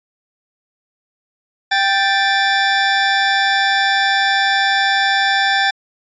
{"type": "tone pair together", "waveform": "25% pulse", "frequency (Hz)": [784, 1760], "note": ["G5", "A6"], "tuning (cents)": [0, 0], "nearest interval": "octave + major second", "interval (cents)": 1400, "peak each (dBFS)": -12, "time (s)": [1.71, 5.71], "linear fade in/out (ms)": 10, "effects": ["resampled to 16000 Hz"]}